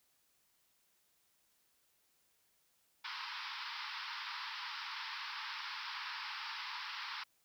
pink band-pass noise, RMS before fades -44 dBFS, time 3.04-7.24 s, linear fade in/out 10 ms, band 870 to 5300 Hz, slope 96 dB/octave, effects white hiss -75 dBFS RMS until 7.44 s

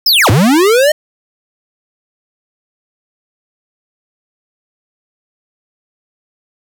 square linear two-way sweep, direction down then up, 5400 to 89.7 to 623 Hz, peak -7 dBFS, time 0.06-0.92 s, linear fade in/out 5 ms, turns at 0.3 s, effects none

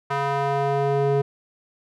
square tone with band-pass filter sweep, 139.9 Hz, C#3, 16 cents sharp, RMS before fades -22 dBFS, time 0.1-1.22 s, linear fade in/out 10 ms, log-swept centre 1100 to 410 Hz, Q 1.5, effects none

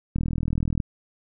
click train, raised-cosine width 5 ms, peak -13 dBFS, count 27, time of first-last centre 0.16-0.802 s, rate 40.5 Hz, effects none

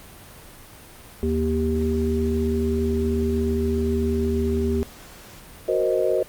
harmonic tone, 78.6 Hz, D#2, 18 cents sharp, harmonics 1 / 3 / 5, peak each -24 / -24 / -24 dBFS, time 1.23-4.83 s, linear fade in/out 0 ms
sine chord, C half-diminished seventh, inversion second, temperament equal, 370 / 466.2 / 523.3 / 622.3 Hz, Gb4 / Bb4 / C5 / Eb5, 0 / 0 / 0 / 0 cents, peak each -24 dBFS, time 5.68-6.23 s, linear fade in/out 5 ms
effects pink hiss -44 dBFS RMS until 6.28 s + Opus 32 kbps

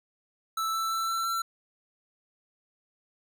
square tone with pitch steps, 1318.5 / 1326.1 / 1333.8 / 1341.5 / 1349.3 Hz, E6 / E6 / E6 / E6 / E6, 0 / +10 / +20 / +30 / +40 cents, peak -28 dBFS, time 0.57-1.42 s, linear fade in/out 5 ms, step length 170 ms, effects none

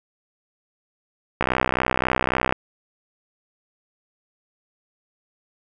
click train, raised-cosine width 0.5 ms, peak -4 dBFS, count 72, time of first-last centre 1.41-2.525 s, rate 63.7 Hz, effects none

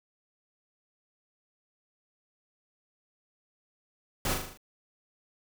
pink noise with echo, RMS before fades -30 dBFS, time 4.25-4.34 s, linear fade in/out 2 ms, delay 39 ms, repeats 6, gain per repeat -4 dB, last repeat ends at 4.574 s, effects none

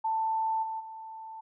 sine tone with level steps, 887 Hz, A5, 14 cents sharp, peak -26 / -32 / -40 dBFS, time 0.04-1.41 s, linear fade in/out 10 ms, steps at 0.62 / 0.79 s, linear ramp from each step 20 ms, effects none

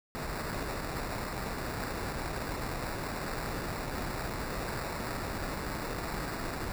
pink noise with sample-and-hold, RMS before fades -36 dBFS, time 0.15-6.72 s, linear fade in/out 0 ms, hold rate 3150 Hz, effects none

